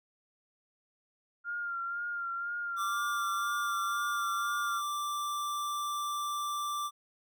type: tone with vibrato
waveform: sine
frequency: 1396.9 Hz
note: F6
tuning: in tune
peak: -33 dBFS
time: 1.44-4.82 s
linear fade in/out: 50 ms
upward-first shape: sine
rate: 2 Hz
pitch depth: 32 cents each way
type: tone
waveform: square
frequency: 1174.7 Hz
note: D6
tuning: in tune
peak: -33 dBFS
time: 2.76-6.91 s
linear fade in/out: 50 ms
effects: none